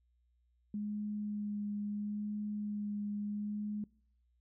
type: tone with vibrato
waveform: sine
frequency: 207.7 Hz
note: G#3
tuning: in tune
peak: -35 dBFS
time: 0.74-3.84 s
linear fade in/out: 2 ms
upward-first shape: sine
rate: 0.75 Hz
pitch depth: 13 cents each way
effects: noise-tail reverb RT60 0.6 s tail -25 dB re dry + added 60 Hz sine -70 dBFS peak until 4.4 s